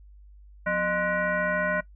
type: tone with frequency modulation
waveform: sine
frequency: 1043 Hz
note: C6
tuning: 6 cents flat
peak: -23 dBFS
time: 0.66-1.81 s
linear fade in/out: 10 ms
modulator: 432 Hz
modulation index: 1.9
effects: noise-tail reverb RT60 0.1 s tail -19 dB re dry + added 50 Hz sine -47 dBFS peak until 1.95 s